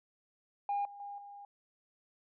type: tone with level steps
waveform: sine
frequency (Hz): 810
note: G#5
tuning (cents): -43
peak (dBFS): -29 / -47 / -41 / -47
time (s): 0.69-1.45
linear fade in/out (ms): 2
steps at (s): 0.85 / 1 / 1.18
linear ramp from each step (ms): 2
effects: tanh soft clip ceiling -28 dBFS